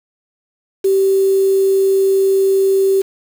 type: tone with quantisation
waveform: sine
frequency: 387.5 Hz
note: G4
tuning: 20 cents flat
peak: -10 dBFS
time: 0.84-3.02 s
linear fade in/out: 10 ms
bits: 5
effects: none